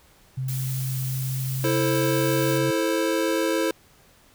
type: tone with pitch glide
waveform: sine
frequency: 130.81 to 133.94 Hz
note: C3 to C3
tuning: 0 to +41 cents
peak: -25 dBFS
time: 0.37-2.71 s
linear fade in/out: 10 ms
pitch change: +41 cents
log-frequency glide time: 1.28-2.49 s
type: noise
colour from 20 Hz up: blue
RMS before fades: -35 dBFS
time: 0.48-2.58 s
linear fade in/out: 5 ms
type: chord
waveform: square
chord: A minor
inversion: second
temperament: equal with one note detuned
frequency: 329.6 / 440 / 527.2 Hz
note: E4 / A4 / C5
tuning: 0 / 0 / +13 cents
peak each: -25 / -28 / -27 dBFS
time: 1.64-3.71 s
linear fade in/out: 2 ms
effects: pink hiss -56 dBFS RMS until 4.34 s